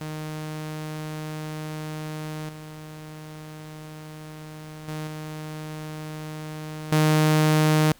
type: tone with level steps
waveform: sawtooth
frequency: 154.5 Hz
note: D#3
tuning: 12 cents flat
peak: -27 / -34 / -26 / -29 / -13 dBFS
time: 0.01-7.92 s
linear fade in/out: 0 ms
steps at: 2.49 / 4.88 / 5.07 / 6.92 s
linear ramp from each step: 2 ms
effects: pink hiss -54 dBFS RMS until 7.99 s